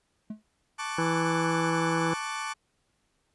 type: tone with exponential decay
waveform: triangle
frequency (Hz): 214.4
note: A3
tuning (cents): -45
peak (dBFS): -28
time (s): 0.3-0.43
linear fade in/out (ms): 5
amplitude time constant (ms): 27
type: chord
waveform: 30% pulse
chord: D major seventh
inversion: second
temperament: equal with one note detuned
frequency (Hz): 880 / 1108.7 / 1174.7 / 1493.7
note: A5 / C#6 / D6 / F#6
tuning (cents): 0 / 0 / 0 / +16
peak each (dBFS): -34 / -36 / -33 / -37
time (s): 0.78-2.54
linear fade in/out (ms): 20
type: harmonic tone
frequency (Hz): 164.81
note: E3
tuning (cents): 0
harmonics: 1 / 2 / 3 / 5 / 6 / 7 / 8 / 9 / 10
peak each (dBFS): -30 / -30 / -32 / -35 / -36 / -37 / -41 / -37 / -39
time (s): 0.98-2.14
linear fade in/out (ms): 5
effects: pink hiss -73 dBFS RMS until 3.34 s + resampled to 24000 Hz